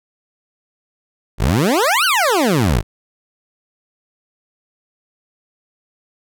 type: exponential two-way sweep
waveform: 20% pulse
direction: up then down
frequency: 43.65 to 1568 to 43.65 Hz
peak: -8 dBFS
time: 1.38-2.83 s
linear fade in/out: 50 ms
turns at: 2.05 s
effects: none